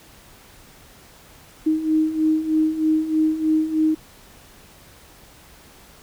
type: beating tone pair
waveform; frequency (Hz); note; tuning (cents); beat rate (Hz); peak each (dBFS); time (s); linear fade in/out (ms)
sine; 311.1 / 314.3; D#4 / D#4; 0 / +18; 3.2; -23 / -18; 1.66-3.95; 10
effects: pink hiss -48 dBFS RMS until 6.02 s